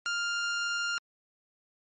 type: tone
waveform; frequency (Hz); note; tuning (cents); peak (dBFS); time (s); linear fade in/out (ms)
sawtooth; 1400; F6; +4; -25; 0.06-0.98; 0
effects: MP3 32 kbps